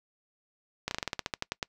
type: slowing click train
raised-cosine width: 0.2 ms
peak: -13 dBFS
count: 13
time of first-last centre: 0.88-1.628 s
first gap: 31 ms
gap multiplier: 1.12
effects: noise-tail reverb RT60 0.1 s tail -25 dB re dry